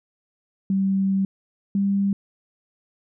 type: tone pair in turn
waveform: sine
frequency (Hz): 193.6 / 198.24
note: G3 / G3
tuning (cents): -21 / +20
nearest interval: unison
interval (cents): 41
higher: second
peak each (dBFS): -18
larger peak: neither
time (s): 0.7-1.25 / 1.75-2.13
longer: first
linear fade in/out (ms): 2
effects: none